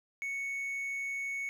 triangle tone, 2217 Hz, C#7, in tune, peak -32 dBFS, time 0.22-1.49 s, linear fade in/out 0 ms, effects none

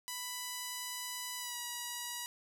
5% pulse tone with pitch glide, 991 to 965.6 Hz, B5 to B5, +6 to -39 cents, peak -27 dBFS, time 0.08-2.26 s, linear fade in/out 0 ms, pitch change -45 cents, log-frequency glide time 1.38-1.57 s, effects none

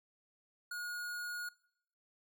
square tone, 1442 Hz, F#6, 45 cents flat, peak -40 dBFS, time 0.71-1.49 s, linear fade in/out 5 ms, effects noise-tail reverb RT60 0.7 s tail -22 dB re dry

